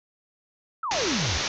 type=exponential sweep; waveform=sine; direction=down; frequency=1374 to 65.5 Hz; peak=-26 dBFS; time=0.83-1.38 s; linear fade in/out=5 ms
type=low-pass noise; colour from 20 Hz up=white; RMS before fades=-28 dBFS; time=0.91-1.48 s; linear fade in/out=2 ms; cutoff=6500 Hz; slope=96 dB/octave
effects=none